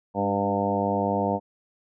harmonic tone with a mistuned harmonic, 100 Hz, G2, 35 cents sharp, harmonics 1 / 2 / 3 / 4 / 5 / 6 / 7 / 8 / 9, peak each -34 / -28 / -32 / -34 / -29 / -31 / -29 / -34 / -30 dBFS, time 0.14-1.4 s, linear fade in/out 50 ms, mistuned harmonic 3, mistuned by -25 cents, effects none

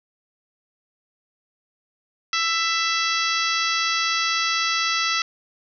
harmonic tone, 664 Hz, E5, 12 cents sharp, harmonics 2 / 3 / 4 / 5 / 6 / 7 / 8 / 9, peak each -25 / -27 / -28 / -29 / -30 / -30 / -31 / -32 dBFS, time 2.33-5.22 s, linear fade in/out 2 ms, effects none

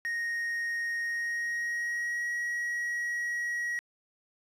triangle tone with pitch glide, 1864.7 to 1907.2 Hz, A#6 to A#6, 0 to +39 cents, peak -28 dBFS, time 0.05-3.79 s, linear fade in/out 0 ms, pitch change +39 cents, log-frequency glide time 1.04-2.29 s, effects resampled to 32000 Hz + 10-bit

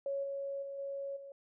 sine tone with level steps, 554.4 Hz, C#5, in tune, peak -33 / -36 / -40 / -37 / -46 dBFS, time 0.06-1.32 s, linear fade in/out 2 ms, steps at 0.23 / 0.62 / 0.78 / 1.16 s, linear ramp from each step 10 ms, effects none

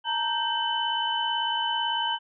sine tone cluster, 874 / 932 / 1561 / 3023 Hz, A5 / A#5 / G6 / F#7, -12 / -1 / -8 / +36 cents, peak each -34 / -28 / -33 / -28 dBFS, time 0.04-2.19 s, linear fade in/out 50 ms, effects none

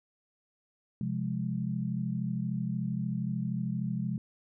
sine chord, F minor, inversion second, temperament equal, 130.81 / 174.61 / 207.7 Hz, C3 / F3 / Ab3, 0 / 0 / 0 cents, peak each -34 dBFS, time 1.01-4.18 s, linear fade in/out 2 ms, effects none

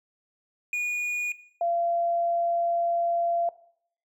triangle / sine tone pair in turn, 2449 / 685 Hz, D#7 / F5, -28 / -34 cents, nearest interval octave + minor seventh, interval 2206 cents, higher first, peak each -23 dBFS, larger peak neither, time 0.73-1.32 / 1.61-3.49 s, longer second, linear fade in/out 2 ms, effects noise-tail reverb RT60 0.6 s tail -17 dB re dry

